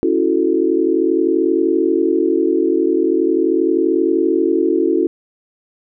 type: chord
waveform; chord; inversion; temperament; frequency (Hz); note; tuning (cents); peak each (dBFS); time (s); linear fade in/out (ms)
sine; F# minor seventh; second; equal; 277.2 / 329.6 / 370 / 440; C#4 / E4 / F#4 / A4; 0 / 0 / 0 / 0; -21 / -16 / -17 / -20; 0.03-5.07; 0
effects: none